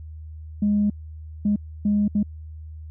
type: tone bursts at uneven times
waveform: sine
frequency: 206.6 Hz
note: G#3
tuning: 9 cents flat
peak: -16 dBFS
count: 4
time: 0.62-0.9 / 1.45-1.56 / 1.85-2.08 / 2.15-2.23 s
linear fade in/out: 5 ms
effects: tanh soft clip ceiling -13 dBFS + added 78 Hz sine -35 dBFS peak until 2.9 s